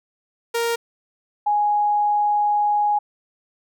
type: tone pair in turn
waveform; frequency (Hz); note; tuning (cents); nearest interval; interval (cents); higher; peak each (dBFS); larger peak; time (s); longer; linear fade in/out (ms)
sawtooth / sine; 466.2 / 830.7; A#4 / G#5; 0 / 0; minor seventh; 1000; second; -16; neither; 0.54-0.76 / 1.46-2.99; second; 10
effects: none